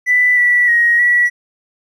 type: tone with pitch steps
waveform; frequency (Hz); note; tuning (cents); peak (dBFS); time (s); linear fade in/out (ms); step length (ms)
triangle; 1986 / 1956 / 1886 / 1940; B6 / B6 / A#6 / B6; +9 / -17 / +20 / -31; -5; 0.06-1.3; 50; 310
effects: tanh soft clip ceiling -7 dBFS